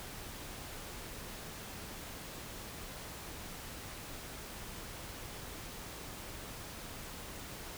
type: silence
effects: pink hiss -46 dBFS RMS until 7.77 s